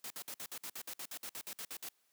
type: noise bursts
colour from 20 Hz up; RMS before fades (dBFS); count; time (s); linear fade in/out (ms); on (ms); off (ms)
white; -44; 16; 0.04-1.888; 2; 63; 56
effects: white hiss -75 dBFS RMS until 2.12 s + high-pass 150 Hz 12 dB/octave